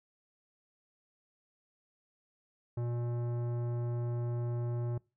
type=tone with tanh clipping; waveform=sine; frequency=119.7 Hz; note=A#2; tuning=46 cents sharp; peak=-34 dBFS; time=2.77-4.98 s; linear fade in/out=5 ms; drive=15 dB; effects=noise-tail reverb RT60 0.3 s tail -24 dB re dry